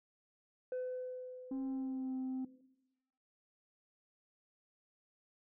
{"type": "tone with exponential decay", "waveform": "sine", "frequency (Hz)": 506, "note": "B4", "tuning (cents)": 42, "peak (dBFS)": -33, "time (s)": [0.72, 2.61], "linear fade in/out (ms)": 2, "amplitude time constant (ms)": 410}
{"type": "tone with pitch glide", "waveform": "sine", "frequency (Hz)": [267.3, 260.1], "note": ["C4", "C4"], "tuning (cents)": [37, -10], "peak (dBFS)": -34, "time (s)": [1.51, 2.45], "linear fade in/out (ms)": 5, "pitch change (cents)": -47, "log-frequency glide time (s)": [1.63, 2.15]}
{"effects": ["noise-tail reverb RT60 0.9 s tail -18 dB re dry", "tanh soft clip ceiling -35 dBFS"]}